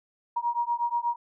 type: beating tone pair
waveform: sine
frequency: 945 / 953.3 Hz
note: A#5 / A#5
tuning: +23 / +39 cents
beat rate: 8.3 Hz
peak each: -28 dBFS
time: 0.36-1.16 s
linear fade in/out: 10 ms
effects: none